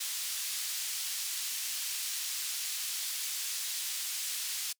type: band-pass noise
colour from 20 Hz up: pink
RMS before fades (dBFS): -36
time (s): 0-4.73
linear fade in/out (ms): 10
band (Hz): 3800 to 15000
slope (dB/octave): 12
effects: noise-tail reverb RT60 0.1 s tail -25 dB re dry